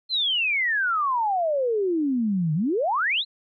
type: exponential two-way sweep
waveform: sine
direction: down then up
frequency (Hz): 4225 to 148.4 to 4225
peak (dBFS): -20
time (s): 0.09-3.25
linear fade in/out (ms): 50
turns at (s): 2.54
effects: MP3 48 kbps